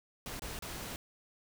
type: noise with dropouts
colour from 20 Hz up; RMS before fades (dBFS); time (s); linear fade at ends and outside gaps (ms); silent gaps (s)
pink; -42; 0.26-0.96; 1; 0.395-0.42 / 0.59-0.623
effects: none